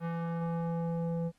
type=tone with low-pass filter sweep; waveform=square; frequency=167.7 Hz; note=E3; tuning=30 cents sharp; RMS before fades=-33 dBFS; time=0-1.32 s; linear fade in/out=50 ms; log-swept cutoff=1500 to 510 Hz; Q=1.4; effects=pink hiss -71 dBFS RMS until 1.38 s + Opus 24 kbps